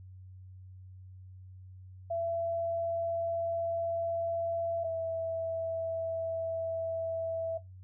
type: tone pair in turn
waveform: sine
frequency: 671 / 657.2 Hz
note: E5 / E5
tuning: +31 / -5 cents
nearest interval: unison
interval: 36 cents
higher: first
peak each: -30 / -30 dBFS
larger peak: neither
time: 2.1-4.84 / 4.84-7.58 s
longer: neither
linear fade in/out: 10 ms
effects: noise-tail reverb RT60 0.2 s tail -20 dB re dry + added 93 Hz sine -47 dBFS peak until 7.83 s